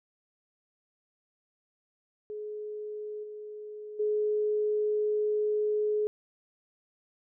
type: tone with level steps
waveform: sine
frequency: 422.7 Hz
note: G#4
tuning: 31 cents sharp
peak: -35 / -39 / -25 dBFS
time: 2.3-6.07 s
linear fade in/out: 0 ms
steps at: 3.23 / 3.99 s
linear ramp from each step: 10 ms
effects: none